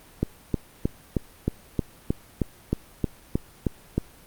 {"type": "click train", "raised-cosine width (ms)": 3, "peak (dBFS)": -9, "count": 13, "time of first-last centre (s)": [0.23, 3.98], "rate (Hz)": 3.2, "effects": ["pink hiss -51 dBFS RMS until 4.26 s", "Opus 32 kbps"]}